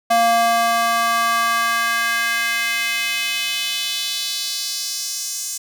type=tone with high-pass filter sweep; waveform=square; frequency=231.9 Hz; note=A#3; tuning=9 cents flat; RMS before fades=-20 dBFS; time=0.1-5.58 s; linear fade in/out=10 ms; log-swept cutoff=660 to 6800 Hz; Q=2.3; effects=none